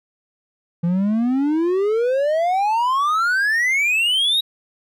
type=exponential sweep; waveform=triangle; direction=up; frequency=166.9 to 3853 Hz; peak=-14 dBFS; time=0.83-4.41 s; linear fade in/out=10 ms; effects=none